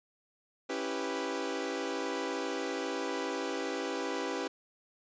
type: chord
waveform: sawtooth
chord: C# half-diminished seventh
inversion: none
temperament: equal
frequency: 277.2 / 329.6 / 392 / 493.9 Hz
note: C#4 / E4 / G4 / B4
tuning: 0 / 0 / 0 / 0 cents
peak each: -35 / -36 / -34 / -34 dBFS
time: 0.69-4.48 s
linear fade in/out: 10 ms
effects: resampled to 16000 Hz